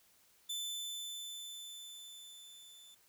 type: tone with level ramp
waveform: sawtooth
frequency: 3520 Hz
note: A7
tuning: in tune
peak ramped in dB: -34 to -53 dBFS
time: 0.49-2.95 s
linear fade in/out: 10 ms
effects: white hiss -68 dBFS RMS until 3.08 s